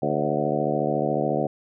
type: harmonic tone with a mistuned harmonic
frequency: 73.9 Hz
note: D2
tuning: 11 cents sharp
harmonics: 2 / 3 / 4 / 5 / 6 / 7 / 8 / 9 / 10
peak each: -30 / -30 / -30 / -30 / -30 / -30 / -30 / -30 / -30 dBFS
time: 0.02-1.47 s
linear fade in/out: 5 ms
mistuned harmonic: 8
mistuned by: -42 cents
effects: none